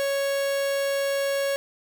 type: tone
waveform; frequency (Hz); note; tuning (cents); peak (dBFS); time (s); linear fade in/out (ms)
45% pulse; 554.4; C#5; 0; -23; 0-1.56; 0
effects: none